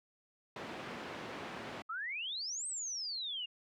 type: low-pass noise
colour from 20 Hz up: pink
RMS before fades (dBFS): -42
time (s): 0.56-1.82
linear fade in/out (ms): 2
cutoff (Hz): 2700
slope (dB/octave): 12
type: exponential two-way sweep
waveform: sine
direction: up then down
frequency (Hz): 1244.5 to 8430 to 2785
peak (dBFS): -37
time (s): 1.89-3.46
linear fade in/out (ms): 10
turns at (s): 2.67
effects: high-pass 200 Hz 12 dB/octave